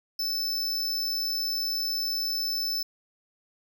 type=tone; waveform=square; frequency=5274 Hz; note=E8; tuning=in tune; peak=-27 dBFS; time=0.19-2.83 s; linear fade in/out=5 ms; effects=none